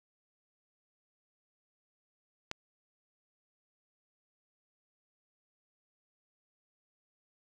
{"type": "click", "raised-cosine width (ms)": 0.2, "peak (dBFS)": -18, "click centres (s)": 2.514, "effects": []}